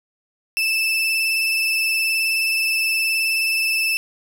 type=tone with vibrato; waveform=35% pulse; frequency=2637 Hz; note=E7; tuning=in tune; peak=-16 dBFS; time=0.57-3.97 s; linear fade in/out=0 ms; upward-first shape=sine; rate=19 Hz; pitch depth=20 cents each way; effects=none